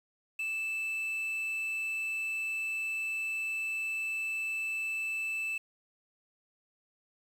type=tone with quantisation; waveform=triangle; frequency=2637 Hz; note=E7; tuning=in tune; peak=-30 dBFS; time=0.39-5.58 s; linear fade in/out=5 ms; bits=9; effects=none